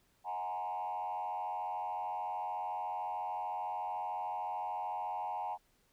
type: tone with frequency modulation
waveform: sine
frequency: 830.6 Hz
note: G#5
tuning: in tune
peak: -34 dBFS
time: 0.24-5.58 s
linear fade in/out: 50 ms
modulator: 93.6 Hz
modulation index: 1.3
effects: tanh soft clip ceiling -32 dBFS + pink hiss -72 dBFS RMS until 5.92 s